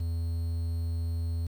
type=tone with quantisation; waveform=triangle; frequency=83.4 Hz; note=E2; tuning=21 cents sharp; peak=-26 dBFS; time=0-1.47 s; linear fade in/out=5 ms; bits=9; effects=none